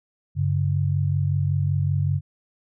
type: tone pair together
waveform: sine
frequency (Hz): 97 / 142.29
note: G2 / C#3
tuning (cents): -18 / +46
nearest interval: perfect fifth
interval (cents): 664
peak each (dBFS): -22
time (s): 0.35-2.21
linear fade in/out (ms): 50
effects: none